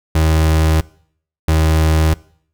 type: tone pair in turn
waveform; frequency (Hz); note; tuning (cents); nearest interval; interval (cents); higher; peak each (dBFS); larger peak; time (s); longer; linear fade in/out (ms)
35% pulse; 79 / 79; D#2 / D#2; +27 / +27; unison; 0; neither; -9; neither; 0.15-0.81 / 1.48-2.14; neither; 5
effects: noise-tail reverb RT60 0.6 s tail -22 dB re dry